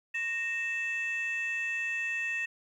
sine tone pair together, 1853.4 / 2637 Hz, A#6 / E7, -10 / 0 cents, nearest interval tritone, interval 610 cents, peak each -31 / -31 dBFS, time 0.14-2.46 s, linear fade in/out 10 ms, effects tanh soft clip ceiling -26 dBFS + 11-bit

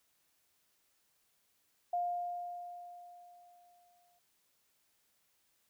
sine tone with exponential decay, 705 Hz, F5, 16 cents sharp, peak -30 dBFS, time 1.93-4.19 s, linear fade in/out 5 ms, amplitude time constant 490 ms, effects white hiss -75 dBFS RMS until 5.69 s

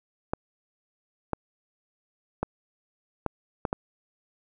clicks, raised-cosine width 1 ms, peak -12 dBFS, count 6, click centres 0.335 / 1.333 / 2.43 / 3.263 / 3.652 / 3.729 s, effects none

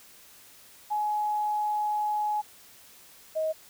sine tone pair in turn, 842 / 630.8 Hz, G#5 / D#5, +24 / +24 cents, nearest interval perfect fourth, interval 500 cents, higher first, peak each -25 dBFS, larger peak neither, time 0.9-2.42 / 3.35-3.53 s, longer first, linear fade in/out 20 ms, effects white hiss -53 dBFS RMS until 3.69 s

